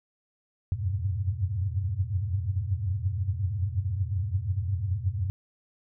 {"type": "tone cluster", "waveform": "sine", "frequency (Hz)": [83.7, 90.6, 96.1, 104.6, 122.5], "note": ["E2", "F#2", "G2", "G#2", "B2"], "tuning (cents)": [27, -36, -34, 13, -14], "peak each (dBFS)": [-34, -33, -29, -33, -37], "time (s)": [0.72, 5.3], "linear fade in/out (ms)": 0, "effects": []}